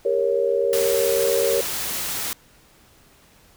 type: chord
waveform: sine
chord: G diminished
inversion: none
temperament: equal with one note detuned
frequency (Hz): 398.2 / 466.2 / 554.4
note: G4 / Bb4 / Db5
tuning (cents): +27 / 0 / 0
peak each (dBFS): -24 / -21 / -22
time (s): 0.05-1.61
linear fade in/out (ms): 5
type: noise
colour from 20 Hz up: white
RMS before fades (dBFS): -27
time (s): 0.73-2.33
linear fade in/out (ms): 0
effects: pink hiss -54 dBFS RMS until 3.56 s